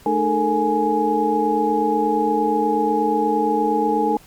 sine tone cluster, 216.9 / 304.4 / 425.4 / 453.8 / 835 Hz, A3 / D#4 / G#4 / A#4 / G#5, -25 / -38 / +42 / -47 / +9 cents, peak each -25 / -23 / -27 / -22 / -19 dBFS, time 0.06-4.17 s, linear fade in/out 2 ms, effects pink hiss -48 dBFS RMS until 4.26 s + MP3 96 kbps

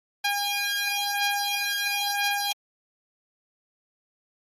10% pulse beating tone pair, 811 / 811.99 Hz, G#5 / G#5, -41 / -39 cents, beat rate 0.99 Hz, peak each -19 / -20 dBFS, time 0.24-2.53 s, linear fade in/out 10 ms, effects AAC 48 kbps

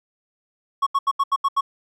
triangle tone bursts, 1105 Hz, C#6, 6 cents flat, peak -14 dBFS, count 7, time 0.82-1.61 s, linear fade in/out 10 ms, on 46 ms, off 78 ms, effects none

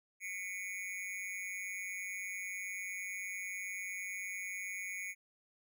square tone with amplitude modulation, 2214 Hz, C#7, 3 cents flat, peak -36 dBFS, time 0.2-5.15 s, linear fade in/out 50 ms, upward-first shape sine, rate 191 Hz, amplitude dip 100%, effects none

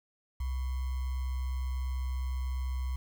sine tone with sample-and-hold, 64.3 Hz, C2, 30 cents flat, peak -30 dBFS, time 0.4-2.96 s, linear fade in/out 5 ms, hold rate 1050 Hz, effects none

